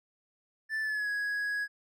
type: tone with pitch glide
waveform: triangle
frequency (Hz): 1760 to 1665.1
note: A6 to G#6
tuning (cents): 0 to +4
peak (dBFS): -28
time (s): 0.69-1.68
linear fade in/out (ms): 50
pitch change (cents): -96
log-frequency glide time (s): 0.81-1.09
effects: none